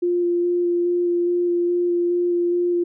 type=tone with vibrato; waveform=sine; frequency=349.7 Hz; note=F4; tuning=2 cents sharp; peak=-17 dBFS; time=0.02-2.84 s; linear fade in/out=10 ms; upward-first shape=square; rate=2.4 Hz; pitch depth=9 cents each way; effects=none